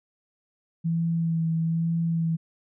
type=tone with vibrato; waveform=sine; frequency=164.81 Hz; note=E3; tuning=in tune; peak=-22 dBFS; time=0.84-2.37 s; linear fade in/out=20 ms; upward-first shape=sine; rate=1.1 Hz; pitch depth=20 cents each way; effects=none